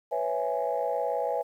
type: chord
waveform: sine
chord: C# minor seventh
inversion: third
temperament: equal with one note detuned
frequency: 493.9 / 552.4 / 659.3 / 830.6 Hz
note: B4 / C#5 / E5 / G#5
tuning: 0 / -6 / 0 / 0 cents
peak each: -31 dBFS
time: 0.11-1.43 s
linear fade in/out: 20 ms
effects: tanh soft clip ceiling -17 dBFS + 10-bit